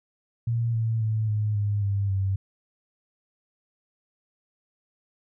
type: tone with pitch steps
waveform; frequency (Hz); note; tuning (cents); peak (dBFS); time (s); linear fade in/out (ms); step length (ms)
sine; 116.54 / 112.96 / 109.49 / 106.13 / 102.87 / 99.71 / 96.65; A#2 / A2 / A2 / G#2 / G#2 / G2 / G2; 0 / +46 / -8 / +38 / -16 / +30 / -24; -22; 0.47-2.36; 5; 270
effects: none